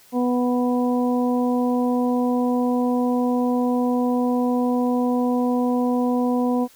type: harmonic tone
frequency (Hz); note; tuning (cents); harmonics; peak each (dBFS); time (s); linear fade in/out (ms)
246.9; B3; 0; 1 / 2 / 3 / 4; -19 / -25 / -29 / -31; 0.12-6.68; 50
effects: white hiss -52 dBFS RMS until 6.75 s